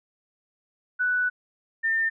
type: tone pair in turn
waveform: sine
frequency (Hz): 1485 / 1803.9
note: F#6 / A6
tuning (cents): +6 / +43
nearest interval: minor third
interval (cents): 337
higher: second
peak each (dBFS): -21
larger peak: neither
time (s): 0.99-1.3 / 1.83-2.1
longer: first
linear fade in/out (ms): 20
effects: none